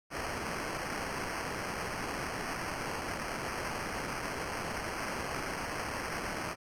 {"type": "noise with sample-and-hold", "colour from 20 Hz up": "violet", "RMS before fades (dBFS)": -37, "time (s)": [0.1, 6.56], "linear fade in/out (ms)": 50, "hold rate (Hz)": 3675, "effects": ["low-pass 11000 Hz 12 dB/octave"]}